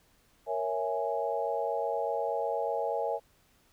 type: chord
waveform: sine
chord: A# half-diminished seventh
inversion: none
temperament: equal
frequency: 466.2 / 554.4 / 659.3 / 830.6 Hz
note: A#4 / C#5 / E5 / G#5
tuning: 0 / 0 / 0 / 0 cents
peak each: -34 dBFS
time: 0.46-3.2 s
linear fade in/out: 50 ms
effects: pink hiss -66 dBFS RMS until 3.72 s